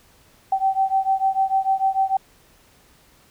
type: beating tone pair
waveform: sine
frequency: 769 / 775.7 Hz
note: G5 / G5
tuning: -33 / -18 cents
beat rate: 6.7 Hz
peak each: -20 / -21 dBFS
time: 0.52-2.17 s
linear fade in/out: 5 ms
effects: pink hiss -55 dBFS RMS until 3.3 s